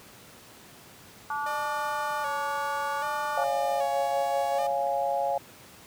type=harmonic tone; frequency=290 Hz; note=D4; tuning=22 cents flat; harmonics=3 / 4 / 5; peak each=-31 / -33 / -35 dBFS; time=1.3-3.44 s; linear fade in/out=2 ms
type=tone with vibrato; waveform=sawtooth; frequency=580 Hz; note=D5; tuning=22 cents flat; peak=-31 dBFS; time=1.46-4.67 s; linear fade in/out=5 ms; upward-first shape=square; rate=0.64 Hz; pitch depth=62 cents each way
type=chord; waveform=sine; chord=Db major; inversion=none; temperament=equal; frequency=554.4 / 698.5 / 830.6 Hz; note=Db5 / F5 / Ab5; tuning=0 / 0 / 0 cents; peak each=-29 dBFS; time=3.37-5.38 s; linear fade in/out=5 ms
effects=pink hiss -50 dBFS RMS until 5.86 s + high-pass 100 Hz 12 dB/octave